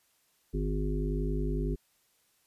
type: harmonic tone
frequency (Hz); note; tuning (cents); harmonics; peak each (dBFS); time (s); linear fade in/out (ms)
50.9; G#1; -34; 1 / 3 / 5 / 7 / 8; -30 / -35 / -37 / -38 / -39; 0.53-1.76; 20
effects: white hiss -70 dBFS RMS until 2.46 s + resampled to 32000 Hz